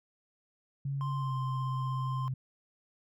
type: tone with pitch glide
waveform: sine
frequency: 138.59 to 130.81 Hz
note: C#3 to C3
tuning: 0 to 0 cents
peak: -31 dBFS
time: 0.85-2.34 s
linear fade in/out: 5 ms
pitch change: -100 cents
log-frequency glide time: 1.16-1.35 s
type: tone with vibrato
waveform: triangle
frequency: 1046.5 Hz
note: C6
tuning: in tune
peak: -35 dBFS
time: 1.01-2.28 s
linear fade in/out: 0 ms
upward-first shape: sine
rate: 17 Hz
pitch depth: 9 cents each way
effects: none